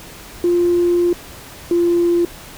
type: tone pair in turn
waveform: sine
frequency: 349.2 / 345.2 Hz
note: F4 / F4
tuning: 0 / -20 cents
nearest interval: unison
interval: 20 cents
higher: first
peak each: -11 dBFS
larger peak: neither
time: 0.44-1.13 / 1.71-2.25 s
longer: first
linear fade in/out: 2 ms
effects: tanh soft clip ceiling -7 dBFS + pink hiss -37 dBFS RMS until 2.57 s